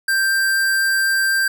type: tone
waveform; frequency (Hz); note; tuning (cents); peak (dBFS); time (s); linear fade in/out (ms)
square; 1576; G6; +9; -16; 0.08-1.48; 5
effects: none